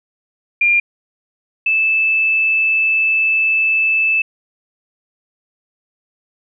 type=tone pair in turn; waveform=sine; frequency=2400 / 2628 Hz; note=D7 / E7; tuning=+37 / -6 cents; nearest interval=major second; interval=157 cents; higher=second; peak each=-10 / -12 dBFS; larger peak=first; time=0.61-0.8 / 1.66-4.22 s; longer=second; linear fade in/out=5 ms; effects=none